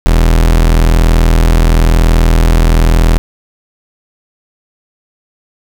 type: tone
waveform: 40% pulse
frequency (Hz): 41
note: E1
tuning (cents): -9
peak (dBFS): -4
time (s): 0.06-3.18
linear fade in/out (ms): 0
effects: none